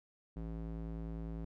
square tone with band-pass filter, 55 Hz, A1, in tune, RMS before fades -42 dBFS, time 0.36-1.45 s, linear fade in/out 5 ms, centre 190 Hz, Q 0.76, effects none

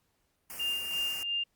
white band-stop noise, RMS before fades -42 dBFS, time 0.5-1.23 s, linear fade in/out 0 ms, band 3000 to 4700 Hz, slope 96 dB/octave
sine tone with tremolo, 2803 Hz, F7, 6 cents sharp, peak -28 dBFS, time 0.59-1.44 s, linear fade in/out 10 ms, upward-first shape sine, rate 2.9 Hz, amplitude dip 55%
effects pink hiss -75 dBFS RMS until 1.55 s + Opus 48 kbps

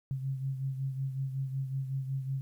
sine beating tone pair, 133.7 / 139.1 Hz, C3 / C#3, +38 / +6 cents, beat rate 5.4 Hz, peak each -32 / -40 dBFS, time 0.11-2.41 s, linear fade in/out 0 ms, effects 11-bit

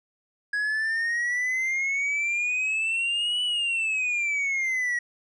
triangle exponential two-way sweep, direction up then down, 1661.2 to 2974 to 1907 Hz, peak -22 dBFS, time 0.53-4.99 s, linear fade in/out 5 ms, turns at 3.43 s, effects resampled to 22050 Hz

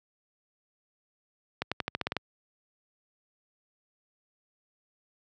accelerating click train, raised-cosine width 0.3 ms, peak -13 dBFS, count 9, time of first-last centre 1.62-2.167 s, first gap 96 ms, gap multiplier 0.9, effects high-pass 80 Hz 12 dB/octave

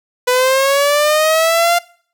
sawtooth linear sweep, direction up, 493.9 to 698.5 Hz, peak -7 dBFS, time 0.27-1.79 s, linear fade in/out 10 ms, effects noise-tail reverb RT60 0.5 s tail -22 dB re dry

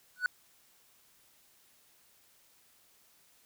triangle tone with exponential growth, 1480 Hz, F#6, in tune, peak -20 dBFS, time 0.16-0.26 s, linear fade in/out 1 ms, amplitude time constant 20 ms, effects white hiss -65 dBFS RMS until 3.45 s

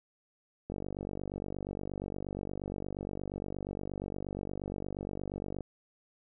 click train, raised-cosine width 2 ms, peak -24 dBFS, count 239, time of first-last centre 0.7-5.607 s, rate 48.5 Hz, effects none

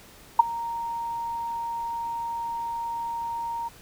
sine tone with ADSR envelope, 930 Hz, A#5, 4 cents flat, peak -7 dBFS, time 0.39-3.69 s, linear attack 7 ms, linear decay 15 ms, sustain -21 dB, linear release 17 ms, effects pink hiss -50 dBFS RMS until 3.81 s

